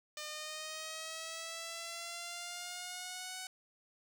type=exponential sweep; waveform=5% pulse; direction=up; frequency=603 to 748 Hz; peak=-30 dBFS; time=0.17-3.47 s; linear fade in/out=2 ms; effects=none